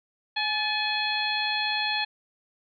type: harmonic tone with a mistuned harmonic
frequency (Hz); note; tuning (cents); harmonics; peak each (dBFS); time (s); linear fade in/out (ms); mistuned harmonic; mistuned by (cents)
843; G#5; +26; 1 / 2 / 3 / 4 / 5; -31 / -31 / -31 / -31 / -31; 0.36-2.05; 10; 2; +54
effects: none